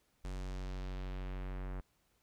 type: tone with low-pass filter sweep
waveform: square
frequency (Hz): 46.54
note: F#1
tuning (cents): +11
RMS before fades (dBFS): -41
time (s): 0.24-1.81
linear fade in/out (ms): 10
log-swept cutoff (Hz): 9000 to 1600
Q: 1.1
effects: pink hiss -75 dBFS RMS until 2.22 s